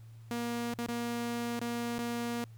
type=tone with dropouts; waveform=sawtooth; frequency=237 Hz; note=A#3; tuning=29 cents sharp; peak=-29 dBFS; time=0.31-2.44 s; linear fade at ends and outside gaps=0 ms; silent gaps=0.738-0.787 / 0.862-0.886 / 1.592-1.615 / 1.983-1.99 s; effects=added 113 Hz sine -48 dBFS peak until 2.57 s + pink hiss -67 dBFS RMS until 2.57 s